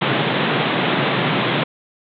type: band-pass noise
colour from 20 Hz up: pink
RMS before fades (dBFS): -19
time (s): 0.01-1.64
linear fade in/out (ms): 10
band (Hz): 120 to 3800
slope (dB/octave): 96
effects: none